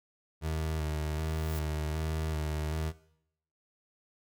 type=tone with vibrato; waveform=30% pulse; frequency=77.78 Hz; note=D#2; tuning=in tune; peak=-28 dBFS; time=0.41-2.93 s; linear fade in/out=50 ms; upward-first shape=square; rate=1.3 Hz; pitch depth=27 cents each way
type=noise with exponential growth; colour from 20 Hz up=blue; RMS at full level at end=-43 dBFS; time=1.08-1.59 s; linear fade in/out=2 ms; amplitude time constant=110 ms
effects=noise-tail reverb RT60 0.7 s tail -17 dB re dry